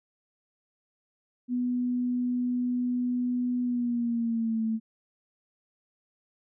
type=tone with pitch glide; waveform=sine; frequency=246.9 to 222.5 Hz; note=B3 to A3; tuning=0 to +20 cents; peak=-25 dBFS; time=1.48-4.8 s; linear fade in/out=50 ms; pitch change=-180 cents; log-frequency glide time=3.62-4.62 s; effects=none